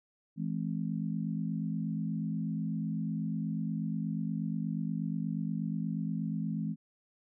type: chord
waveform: sine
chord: E augmented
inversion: none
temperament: equal with one note detuned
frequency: 164.81 / 213.1 / 261.6 Hz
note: E3 / G#3 / B#3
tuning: 0 / +45 / 0 cents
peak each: -34 / -35 / -39 dBFS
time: 0.36-6.76 s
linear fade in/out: 50 ms
effects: none